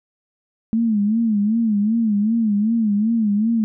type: tone with vibrato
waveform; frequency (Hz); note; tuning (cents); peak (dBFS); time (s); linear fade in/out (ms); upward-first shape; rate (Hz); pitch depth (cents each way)
sine; 216.9; A3; -25; -15; 0.73-3.64; 0; sine; 2.6; 120
effects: none